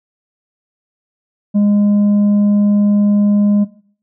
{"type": "tone with tanh clipping", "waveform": "sine", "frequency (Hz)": 205.3, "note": "G#3", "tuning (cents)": -20, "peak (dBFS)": -10, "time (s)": [1.54, 3.65], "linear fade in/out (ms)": 20, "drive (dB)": 4, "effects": ["noise-tail reverb RT60 0.5 s tail -18 dB re dry"]}